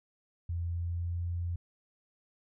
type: tone with pitch glide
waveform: sine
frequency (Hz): 85.4 to 86.59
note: F2 to F2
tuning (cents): -38 to -14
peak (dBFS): -31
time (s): 0.49-1.56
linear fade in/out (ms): 5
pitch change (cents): +24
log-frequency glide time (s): 0.65-1.24
effects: none